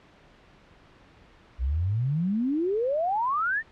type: exponential sweep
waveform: sine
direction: up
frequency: 58.2 to 1869 Hz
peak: -23 dBFS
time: 1.58-3.63 s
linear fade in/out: 50 ms
effects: pink hiss -55 dBFS RMS until 3.71 s + low-pass 3000 Hz 12 dB/octave